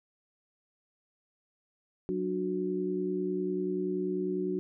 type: tone cluster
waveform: sine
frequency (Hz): 185.6 / 296.9 / 367.1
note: F#3 / D4 / F#4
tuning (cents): +6 / +19 / -14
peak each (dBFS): -35 / -35 / -31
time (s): 2.09-4.59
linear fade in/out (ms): 0
effects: none